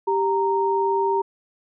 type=tone pair together; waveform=sine; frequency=392 / 928.6 Hz; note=G4 / A#5; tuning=0 / -7 cents; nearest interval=octave + minor third; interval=1493 cents; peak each=-21 dBFS; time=0.07-1.22 s; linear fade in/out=10 ms; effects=none